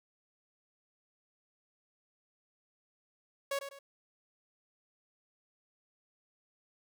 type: tone with echo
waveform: sawtooth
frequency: 555 Hz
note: C#5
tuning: 2 cents sharp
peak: -28 dBFS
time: 3.51-3.59 s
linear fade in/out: 5 ms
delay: 100 ms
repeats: 2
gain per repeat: -9 dB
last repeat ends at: 3.79 s
effects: none